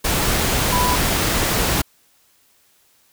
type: tone in noise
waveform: sine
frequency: 990 Hz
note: B5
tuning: 4 cents sharp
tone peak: -19 dBFS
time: 0.72-0.96 s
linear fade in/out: 10 ms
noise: pink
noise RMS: -19 dBFS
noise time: 0.04-1.82 s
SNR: -3 dB
effects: white hiss -58 dBFS RMS until 3.12 s